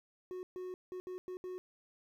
triangle tone bursts at uneven times, 366.7 Hz, F#4, 15 cents flat, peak -38 dBFS, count 6, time 0.31-0.43 / 0.56-0.74 / 0.92-1 / 1.07-1.18 / 1.28-1.37 / 1.44-1.58 s, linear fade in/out 0 ms, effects 12-bit

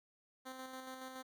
10% pulse tone with tremolo, 260 Hz, C4, 11 cents flat, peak -37 dBFS, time 0.45-1.23 s, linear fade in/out 20 ms, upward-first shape square, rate 7.1 Hz, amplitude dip 35%, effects none

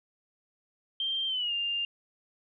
sine tone with pitch glide, 3162 to 2801 Hz, G7 to F7, +14 to +4 cents, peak -28 dBFS, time 1-1.85 s, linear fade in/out 2 ms, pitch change -210 cents, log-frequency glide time 1.27-1.53 s, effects none

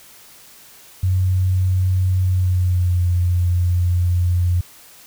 sine tone with pitch glide, 92.7 to 88.51 Hz, F#2 to F2, +4 to +24 cents, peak -14 dBFS, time 1.03-4.61 s, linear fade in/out 5 ms, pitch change -80 cents, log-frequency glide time 2.2-3.05 s, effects white hiss -45 dBFS RMS until 5.06 s

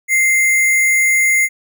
sine tone with sample-and-hold, 2093 Hz, C7, in tune, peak -10 dBFS, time 0.08-1.49 s, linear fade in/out 50 ms, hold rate 8820 Hz, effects none

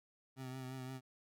25% pulse tone with vibrato, 130 Hz, C3, 11 cents flat, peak -40 dBFS, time 0.36-1.01 s, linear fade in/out 50 ms, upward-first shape triangle, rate 5.8 Hz, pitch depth 37 cents each way, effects none

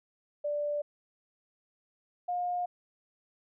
sine tone pair in turn, 587.3 / 712.7 Hz, D5 / F5, 0 / +35 cents, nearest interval minor third, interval 335 cents, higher second, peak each -29 / -29 dBFS, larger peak neither, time 0.44-0.82 / 2.28-2.66 s, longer neither, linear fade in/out 10 ms, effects none

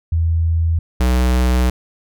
sine / square tone pair in turn, 82.41 / 62.48 Hz, E2 / B1, 0 / +21 cents, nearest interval perfect fourth, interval 479 cents, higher first, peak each -13 dBFS, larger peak neither, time 0.12-0.79 / 1-1.7 s, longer second, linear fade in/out 5 ms, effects none

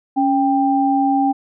sine tone pair together, 277.1 / 790 Hz, C#4 / G5, -1 / +13 cents, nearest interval octave + tritone, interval 1814 cents, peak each -16 dBFS, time 0.16-1.33 s, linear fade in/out 20 ms, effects none

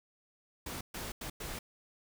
pink noise bursts at uneven times, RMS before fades -41 dBFS, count 4, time 0.66-0.81 / 0.94-1.12 / 1.21-1.3 / 1.4-1.59 s, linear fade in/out 5 ms, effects none

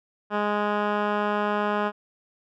10% pulse tone with low-pass filter, 207.7 Hz, G#3, in tune, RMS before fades -25 dBFS, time 0.3-1.92 s, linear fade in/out 50 ms, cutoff 1800 Hz, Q 1.5, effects none

